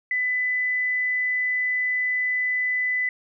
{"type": "tone", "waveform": "sine", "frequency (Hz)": 2000, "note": "B6", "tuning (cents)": 21, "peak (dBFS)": -21, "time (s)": [0.11, 3.09], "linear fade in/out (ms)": 2, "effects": []}